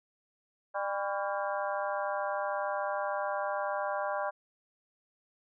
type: harmonic tone with a mistuned harmonic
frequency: 199.8 Hz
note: G3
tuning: 33 cents sharp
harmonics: 3 / 4 / 5 / 6 / 7 / 8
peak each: -34 / -36 / -38 / -40 / -41 / -42 dBFS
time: 0.74-4.31 s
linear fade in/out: 20 ms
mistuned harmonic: 6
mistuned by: -99 cents
effects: none